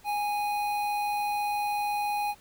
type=tone with notch filter; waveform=square; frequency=827 Hz; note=G#5; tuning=8 cents flat; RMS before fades=-29 dBFS; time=0.04-2.35 s; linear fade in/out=50 ms; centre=6800 Hz; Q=0.74; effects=pink hiss -57 dBFS RMS until 2.4 s